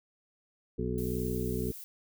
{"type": "harmonic tone", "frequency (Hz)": 61.74, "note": "B1", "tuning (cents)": 0, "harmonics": [1, 2, 3, 4, 6, 7], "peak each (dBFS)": [-37, -37, -37, -37, -37, -37], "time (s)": [0.78, 1.72], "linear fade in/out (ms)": 10}
{"type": "noise", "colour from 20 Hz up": "violet", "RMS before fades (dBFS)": -45, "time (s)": [0.98, 1.84], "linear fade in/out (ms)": 0}
{"effects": []}